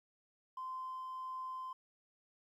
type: tone with tremolo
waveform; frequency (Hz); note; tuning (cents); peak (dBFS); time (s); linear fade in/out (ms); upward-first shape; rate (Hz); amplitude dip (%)
triangle; 1035; C6; -19; -36; 0.57-1.73; 5; triangle; 1.5; 30
effects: tanh soft clip ceiling -38 dBFS + 13-bit